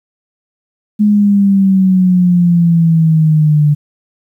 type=exponential sweep; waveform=sine; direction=down; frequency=210.9 to 146.83 Hz; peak=-6 dBFS; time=0.99-3.75 s; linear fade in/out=20 ms; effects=8-bit